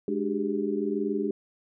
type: tone cluster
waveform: sine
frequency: 209.7 / 296.4 / 383.1 / 404.4 Hz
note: G#3 / D4 / G4 / G#4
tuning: +17 / +16 / -40 / -46 cents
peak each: -31 dBFS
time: 0.08-1.31 s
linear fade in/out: 2 ms
effects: none